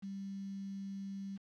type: tone with quantisation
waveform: sine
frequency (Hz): 196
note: G3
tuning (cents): 0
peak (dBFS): -40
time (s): 0.02-1.38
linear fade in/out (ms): 20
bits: 10
effects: low-pass 5000 Hz 12 dB/octave